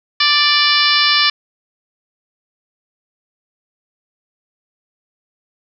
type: harmonic tone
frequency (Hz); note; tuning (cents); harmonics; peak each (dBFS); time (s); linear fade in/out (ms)
587.3; D5; 0; 2 / 3 / 4 / 5 / 6 / 7 / 8 / 9; -19 / -19 / -19 / -19 / -19 / -19 / -19 / -19; 0.2-1.3; 5
effects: none